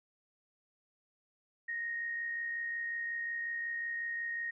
sine tone with amplitude modulation, 1864.7 Hz, A#6, in tune, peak -33 dBFS, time 1.68-4.51 s, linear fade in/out 10 ms, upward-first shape sine, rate 65.5 Hz, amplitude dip 35%, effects none

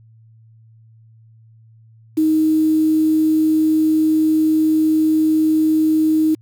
sine tone with quantisation, 313.4 Hz, D#4, 13 cents sharp, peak -12 dBFS, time 2.17-6.35 s, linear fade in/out 10 ms, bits 6, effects added 112 Hz sine -45 dBFS peak until 6.41 s

